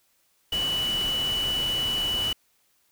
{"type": "tone in noise", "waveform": "sine", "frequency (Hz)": 2960, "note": "F#7", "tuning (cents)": 0, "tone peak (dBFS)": -24, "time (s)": [0.52, 2.33], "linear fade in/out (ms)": 5, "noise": "pink", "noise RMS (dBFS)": -35, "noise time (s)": [0.52, 2.33], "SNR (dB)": 8, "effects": ["white hiss -67 dBFS RMS until 2.91 s"]}